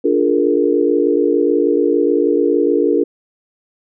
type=chord; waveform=sine; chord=Bb dominant seventh; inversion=first; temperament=just; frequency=291.4 / 349.6 / 419.5 / 466.2 Hz; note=D4 / F4 / Ab4 / Bb4; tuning=-13 / +2 / +17 / 0 cents; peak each=-17 dBFS; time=0.04-3.04 s; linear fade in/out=10 ms; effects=none